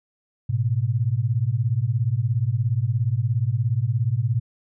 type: beating tone pair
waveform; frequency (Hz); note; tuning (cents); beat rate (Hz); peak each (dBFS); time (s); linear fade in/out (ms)
sine; 108.3 / 125.3; A2 / B2; -27 / +25; 17; -22; 0.49-4.4; 10
effects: none